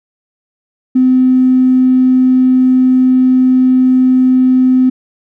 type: tone with tanh clipping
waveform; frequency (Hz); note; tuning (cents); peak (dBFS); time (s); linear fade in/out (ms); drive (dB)
triangle; 256.4; C4; -35; -5; 0.95-4.9; 10; 2
effects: none